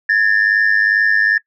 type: tone pair together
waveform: sine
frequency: 1697.6 / 1800 Hz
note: G#6 / A6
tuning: +38 / +39 cents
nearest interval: minor second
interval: 101 cents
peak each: -12 dBFS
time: 0.09-1.38 s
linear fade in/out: 5 ms
effects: noise-tail reverb RT60 0.1 s tail -24 dB re dry + tanh soft clip ceiling -7 dBFS